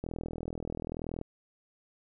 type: click train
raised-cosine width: 2 ms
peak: -23 dBFS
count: 49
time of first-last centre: 0.04-1.214 s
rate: 40.9 Hz
effects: none